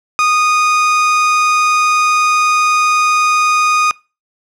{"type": "tone", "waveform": "30% pulse", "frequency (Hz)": 1236, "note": "D#6", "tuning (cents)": -12, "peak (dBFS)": -7, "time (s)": [0.19, 3.91], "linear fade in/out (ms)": 0, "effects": ["noise-tail reverb RT60 0.3 s tail -24 dB re dry", "low-pass 7000 Hz 12 dB/octave"]}